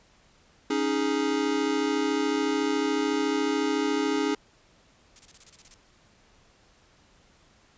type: chord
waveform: square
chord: C# suspended second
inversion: none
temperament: equal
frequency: 277.2 / 311.1 / 415.3 Hz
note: C#4 / D#4 / G#4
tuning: 0 / 0 / 0 cents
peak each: -29 dBFS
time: 0.7-4.35 s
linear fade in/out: 5 ms
type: noise bursts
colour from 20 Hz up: blue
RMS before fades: -45 dBFS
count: 10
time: 5.16-5.741 s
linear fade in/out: 0 ms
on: 32 ms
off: 29 ms
effects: pink hiss -60 dBFS RMS until 7.77 s + resampled to 16000 Hz